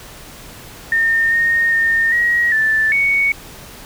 sine tone with pitch steps, 1820 / 1848 / 1825 / 1897 / 1761 / 2227 Hz, A#6 / A#6 / A#6 / A#6 / A6 / C#7, -42 / -16 / -37 / +30 / +1 / +7 cents, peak -12 dBFS, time 0.92-3.32 s, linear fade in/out 2 ms, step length 400 ms, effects pink hiss -37 dBFS RMS until 3.85 s

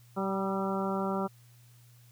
harmonic tone with a mistuned harmonic, 193.3 Hz, G3, 24 cents flat, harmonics 1 / 2 / 3 / 4 / 5 / 6 / 7, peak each -32 / -35 / -37 / -38 / -39 / -40 / -40 dBFS, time 0.16-1.28 s, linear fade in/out 20 ms, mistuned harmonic 6, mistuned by +45 cents, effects added 120 Hz sine -55 dBFS peak until 2.11 s + white hiss -64 dBFS RMS until 2.11 s

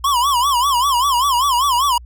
square tone with vibrato, 1047 Hz, C6, 1 cent sharp, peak -14 dBFS, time 0.04-1.98 s, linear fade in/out 5 ms, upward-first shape sine, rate 5.1 Hz, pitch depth 170 cents each way, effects added 60 Hz sine -35 dBFS peak until 2.05 s

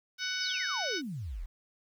harmonic tone, 745 Hz, F#5, 12 cents sharp, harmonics 2 / 3 / 4 / 5 / 6 / 7 / 8, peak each -36 / -40 / -41 / -39 / -43 / -39 / -43 dBFS, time 0.18-1.02 s, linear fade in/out 50 ms
sine exponential sweep, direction down, 5650 to 32.81 Hz, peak -35 dBFS, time 0.4-1.46 s, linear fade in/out 10 ms
effects 10-bit

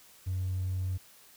triangle tone, 92.5 Hz, F#2, in tune, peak -26 dBFS, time 0.26-0.98 s, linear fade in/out 20 ms, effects tanh soft clip ceiling -26 dBFS + white hiss -57 dBFS RMS until 1.36 s

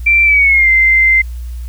sine tone with pitch glide, 2349 to 2081 Hz, D7 to C7, 0 to -10 cents, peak -6 dBFS, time 0.06-1.22 s, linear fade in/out 10 ms, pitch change -210 cents, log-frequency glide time 0.24-0.69 s, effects added 60 Hz sine -21 dBFS peak until 1.68 s + white hiss -46 dBFS RMS until 1.68 s

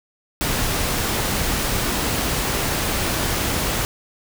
pink noise, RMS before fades -22 dBFS, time 0.41-3.85 s, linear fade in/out 0 ms, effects none

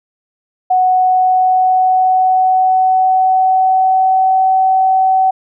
sine tone with pitch glide, 740 to 758.2 Hz, F#5 to F#5, 0 to +42 cents, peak -8 dBFS, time 0.7-5.31 s, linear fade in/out 10 ms, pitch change +42 cents, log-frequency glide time 0.81-4.5 s, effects none

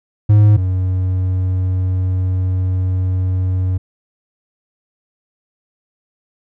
triangle tone pair in turn, 104.8 / 92.62 Hz, G#2 / F#2, +16 / +2 cents, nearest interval major second, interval 214 cents, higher first, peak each -4 / -12 dBFS, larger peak first, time 0.29-0.57 / 0.57-3.78 s, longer second, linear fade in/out 10 ms, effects none

